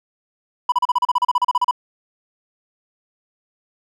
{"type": "tone bursts", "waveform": "triangle", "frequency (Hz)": 987, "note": "B5", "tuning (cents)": -1, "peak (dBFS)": -11, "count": 16, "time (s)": [0.69, 1.711], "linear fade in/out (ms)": 5, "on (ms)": 31, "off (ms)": 35, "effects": []}